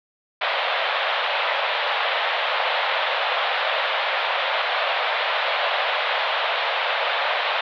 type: band-pass noise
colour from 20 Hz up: pink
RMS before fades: -23 dBFS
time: 0.41-7.61 s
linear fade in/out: 5 ms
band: 540 to 3800 Hz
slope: 48 dB/octave
effects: none